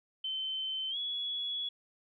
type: tone with pitch glide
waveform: sine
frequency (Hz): 3078 to 3376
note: G7 to G#7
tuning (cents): -32 to +28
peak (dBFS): -33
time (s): 0.24-1.69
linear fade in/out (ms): 5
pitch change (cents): +160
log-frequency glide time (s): 0.9-0.97
effects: none